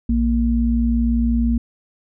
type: tone pair together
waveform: sine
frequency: 58.92 / 233.1 Hz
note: A#1 / A#3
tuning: +19 / 0 cents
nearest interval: 2 octaves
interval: 2381 cents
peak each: -18 / -17 dBFS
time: 0.09-1.58 s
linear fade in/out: 5 ms
effects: none